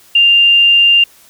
sine tone, 2794 Hz, F7, in tune, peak -5 dBFS, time 0.15-1.04 s, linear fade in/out 5 ms, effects white hiss -45 dBFS RMS until 1.29 s

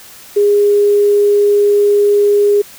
sine tone with quantisation, 410 Hz, G#4, 22 cents flat, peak -7 dBFS, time 0.36-2.62 s, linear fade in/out 10 ms, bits 6, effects white hiss -37 dBFS RMS until 2.78 s

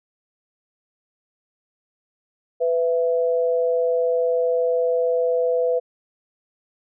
sine tone pair together, 498.9 / 666 Hz, B4 / E5, +17 / +18 cents, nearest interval perfect fourth, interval 501 cents, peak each -18 / -25 dBFS, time 2.6-5.8 s, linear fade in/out 20 ms, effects none

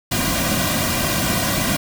pink noise with comb filter, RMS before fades -20 dBFS, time 0.11-1.77 s, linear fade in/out 10 ms, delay 2.3 ms, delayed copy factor -0.8, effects none

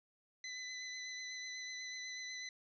20% pulse tone with vibrato, 2010 Hz, B6, 30 cents sharp, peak -38 dBFS, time 0.44-2.49 s, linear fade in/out 2 ms, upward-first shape sine, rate 8.1 Hz, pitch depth 18 cents each way, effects resampled to 16000 Hz + 13-bit

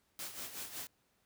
white noise with tremolo, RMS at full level -42 dBFS, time 0.19-0.87 s, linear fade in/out 0 ms, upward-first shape sine, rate 5.4 Hz, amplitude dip 65%, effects pink hiss -75 dBFS RMS until 1.25 s + high-pass 60 Hz 12 dB/octave

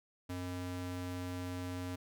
square ring-modulated tone, 180.6 Hz, F#3, 42 cents flat, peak -36 dBFS, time 0.29-1.96 s, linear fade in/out 10 ms, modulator 86.2 Hz, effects none

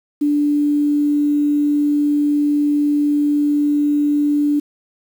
sine tone with quantisation, 292.7 Hz, D4, 6 cents flat, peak -13 dBFS, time 0.21-4.6 s, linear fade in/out 10 ms, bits 7, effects none

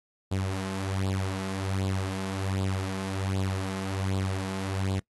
sawtooth tone with flanger, 95.8 Hz, G2, 39 cents flat, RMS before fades -30 dBFS, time 0.31-5 s, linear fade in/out 10 ms, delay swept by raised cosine 0.24 to 4.74 ms, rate 1.3 Hz, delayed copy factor +0.6, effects noise-tail reverb RT60 0.1 s tail -24 dB re dry + AAC 32 kbps

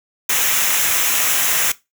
white noise with comb filter, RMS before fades -17 dBFS, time 0.29-1.72 s, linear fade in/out 5 ms, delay 0.22 ms, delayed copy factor -0.6, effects noise-tail reverb RT60 0.2 s tail -18 dB re dry

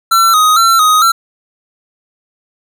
square tone with vibrato, 1300 Hz, E6, 24 cents flat, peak -7 dBFS, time 0.11-1.12 s, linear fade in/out 10 ms, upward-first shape square, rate 2.2 Hz, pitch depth 65 cents each way, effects none

